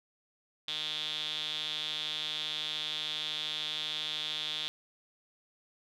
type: tone with band-pass filter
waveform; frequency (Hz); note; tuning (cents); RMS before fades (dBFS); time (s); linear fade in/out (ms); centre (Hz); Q
sawtooth; 152.9; D#3; -30; -36; 0.68-4.68; 0; 3500; 9.1
effects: none